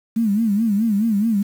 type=tone with vibrato; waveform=sine; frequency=214.3 Hz; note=A3; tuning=45 cents flat; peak=-15 dBFS; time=0.16-1.43 s; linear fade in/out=10 ms; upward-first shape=sine; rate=4.7 Hz; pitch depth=140 cents each way; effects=7-bit